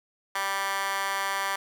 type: tone with high-pass filter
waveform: 15% pulse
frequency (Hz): 196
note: G3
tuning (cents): 0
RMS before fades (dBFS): -29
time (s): 0.35-1.56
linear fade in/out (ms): 5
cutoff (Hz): 1200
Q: 4.9
effects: none